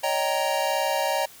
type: chord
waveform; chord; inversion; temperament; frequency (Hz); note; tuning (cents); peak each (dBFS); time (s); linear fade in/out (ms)
square; Eb dominant seventh; third; just; 560 / 622.3 / 777.8 / 933.4; Db5 / Eb5 / G5 / Bb5; +18 / 0 / -14 / +2; -29; 0.03-1.26; 10
effects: white hiss -48 dBFS RMS until 1.4 s